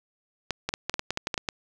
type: clicks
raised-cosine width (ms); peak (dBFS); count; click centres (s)
0.2; -10; 12; 0.507 / 0.69 / 0.739 / 0.896 / 0.941 / 0.994 / 1.106 / 1.174 / 1.271 / 1.342 / 1.378 / 1.488
effects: none